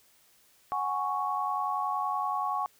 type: chord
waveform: sine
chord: F# suspended second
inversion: none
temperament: equal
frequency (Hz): 740 / 830.6 / 1108.7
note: F#5 / G#5 / C#6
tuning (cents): 0 / 0 / 0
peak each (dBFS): -34 / -33 / -30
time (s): 0.72-2.66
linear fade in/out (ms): 0
effects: white hiss -63 dBFS RMS until 2.79 s